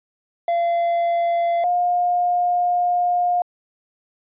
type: tone pair in turn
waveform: triangle / sine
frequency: 685 / 710.3 Hz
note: F5 / F5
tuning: -34 / +29 cents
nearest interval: minor second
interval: 63 cents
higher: second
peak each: -15 / -16 dBFS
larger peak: first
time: 0.48-1.64 / 1.64-3.42 s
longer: second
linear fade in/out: 2 ms
effects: resampled to 8000 Hz